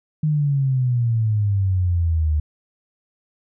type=exponential sweep; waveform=sine; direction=down; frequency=155.56 to 74.6 Hz; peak=-16 dBFS; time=0.23-2.4 s; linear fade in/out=5 ms; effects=none